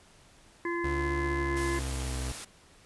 harmonic tone, 343.2 Hz, F4, 30 cents flat, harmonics 1 / 3 / 5 / 6, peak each -31 / -36 / -38 / -39 dBFS, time 0.65-1.79 s, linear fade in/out 2 ms
35% pulse tone with pitch glide, 71.7 to 64.25 Hz, D2 to C2, -41 to -31 cents, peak -30 dBFS, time 0.84-2.32 s, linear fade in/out 5 ms, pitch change -190 cents, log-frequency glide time 1.29-2.14 s
white noise, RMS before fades -40 dBFS, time 1.56-2.45 s, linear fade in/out 10 ms
effects pink hiss -58 dBFS RMS until 2.85 s + resampled to 24000 Hz

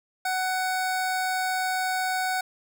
25% pulse tone, 746 Hz, F#5, 14 cents sharp, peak -21 dBFS, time 0.25-2.41 s, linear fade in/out 5 ms, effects none

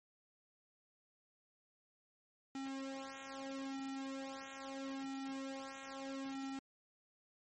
sawtooth tone with flanger, 270 Hz, C#4, 45 cents flat, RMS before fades -45 dBFS, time 2.55-6.59 s, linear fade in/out 2 ms, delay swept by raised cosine 1.8 to 3.5 ms, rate 0.77 Hz, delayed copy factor -0.9, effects MP3 32 kbps

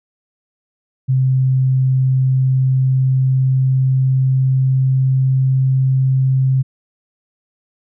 sine tone with pitch glide, 130.81 to 132.02 Hz, C3 to C3, 0 to +16 cents, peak -11 dBFS, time 1.08-6.63 s, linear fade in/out 20 ms, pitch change +16 cents, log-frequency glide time 1.9-5.69 s, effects none

